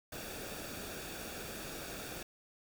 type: noise with comb filter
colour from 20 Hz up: pink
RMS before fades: -44 dBFS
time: 0.12-2.23 s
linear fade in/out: 5 ms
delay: 0.98 ms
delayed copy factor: -0.55
effects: none